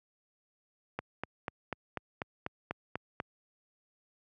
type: click train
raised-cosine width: 0.5 ms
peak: -19 dBFS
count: 10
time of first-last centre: 0.99-3.201 s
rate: 4.07 Hz
effects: high-pass 80 Hz 12 dB/octave